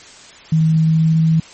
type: tone with pitch glide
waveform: sine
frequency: 159.4 to 161.07 Hz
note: D#3 to E3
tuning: +42 to -40 cents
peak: -10 dBFS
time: 0.52-1.4 s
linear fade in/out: 5 ms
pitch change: +18 cents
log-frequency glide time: 0.75-1.27 s
effects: white hiss -40 dBFS RMS until 1.53 s + MP3 32 kbps